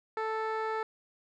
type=tone with low-pass filter; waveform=15% pulse; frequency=440 Hz; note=A4; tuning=in tune; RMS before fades=-33 dBFS; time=0.17-0.83 s; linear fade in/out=2 ms; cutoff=2000 Hz; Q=0.67; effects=none